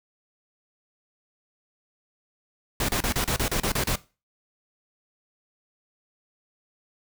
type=noise bursts; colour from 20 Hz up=pink; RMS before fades=-25 dBFS; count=10; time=2.8-3.957 s; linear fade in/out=2 ms; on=86 ms; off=33 ms; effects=noise-tail reverb RT60 0.3 s tail -18 dB re dry